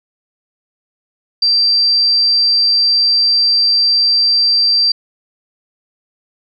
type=tone; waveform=sine; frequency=4699 Hz; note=D8; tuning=in tune; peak=-9 dBFS; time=1.42-4.92 s; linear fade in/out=5 ms; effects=none